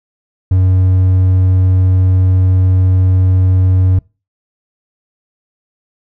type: tone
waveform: triangle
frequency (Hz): 93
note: F#2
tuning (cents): +9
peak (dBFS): -5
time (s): 0.51-3.99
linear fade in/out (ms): 5
effects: noise-tail reverb RT60 0.3 s tail -24 dB re dry